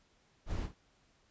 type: noise with echo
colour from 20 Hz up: brown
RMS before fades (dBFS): -36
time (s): 0.46-0.69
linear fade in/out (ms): 50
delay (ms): 54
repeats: 1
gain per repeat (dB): -12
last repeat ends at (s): 0.744
effects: pink hiss -70 dBFS RMS until 1.3 s + resampled to 16000 Hz